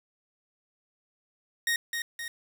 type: tone with echo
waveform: sawtooth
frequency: 1864.7 Hz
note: A#6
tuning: in tune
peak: -21 dBFS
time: 1.67-1.76 s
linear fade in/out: 2 ms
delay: 260 ms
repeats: 2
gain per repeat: -5 dB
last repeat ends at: 2.28 s
effects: 8-bit